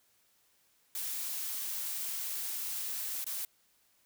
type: noise with dropouts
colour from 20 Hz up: blue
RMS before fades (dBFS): -37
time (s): 0.95-3.45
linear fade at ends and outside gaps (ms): 2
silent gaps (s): 3.243-3.265
effects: white hiss -70 dBFS RMS until 4.05 s